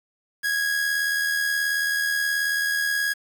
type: tone with amplitude modulation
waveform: 45% pulse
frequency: 1654 Hz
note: G#6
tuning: 8 cents flat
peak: -20 dBFS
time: 0.43-3.14 s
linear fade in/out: 20 ms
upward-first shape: sine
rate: 78.6 Hz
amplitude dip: 40%
effects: 8-bit